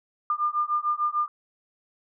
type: beating tone pair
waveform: sine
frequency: 1200 / 1206.7 Hz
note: D6 / D6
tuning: +37 / +47 cents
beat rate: 6.7 Hz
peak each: -26 dBFS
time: 0.3-1.28 s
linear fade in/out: 2 ms
effects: none